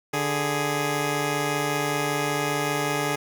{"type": "tone pair together", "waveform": "10% pulse", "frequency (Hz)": [146.83, 415.3], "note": ["D3", "G#4"], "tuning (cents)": [0, 0], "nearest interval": "octave + tritone", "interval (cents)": 1800, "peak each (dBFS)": -18, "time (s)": [0.13, 3.16], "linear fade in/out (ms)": 10, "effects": []}